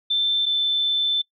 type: tone pair in turn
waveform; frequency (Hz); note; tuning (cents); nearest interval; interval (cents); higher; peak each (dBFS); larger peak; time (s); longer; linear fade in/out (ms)
sine; 3550 / 3532; A7 / A7; +15 / +6; unison; 9; first; -18; neither; 0.1-0.46 / 0.46-1.22; second; 10
effects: noise-tail reverb RT60 0.1 s tail -22 dB re dry